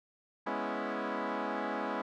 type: chord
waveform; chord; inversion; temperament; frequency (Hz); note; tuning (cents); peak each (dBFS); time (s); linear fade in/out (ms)
10% pulse; C# minor seventh; second; equal; 207.7 / 246.9 / 277.2 / 329.6; G#3 / B3 / C#4 / E4; 0 / 0 / 0 / 0; -30; 0.46-2.02; 10
effects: low-pass 2000 Hz 12 dB/octave